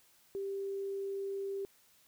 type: tone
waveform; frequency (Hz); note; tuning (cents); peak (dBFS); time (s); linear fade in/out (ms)
sine; 393.5; G4; +7; -35; 0.35-1.65; 0
effects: white hiss -66 dBFS RMS until 2.07 s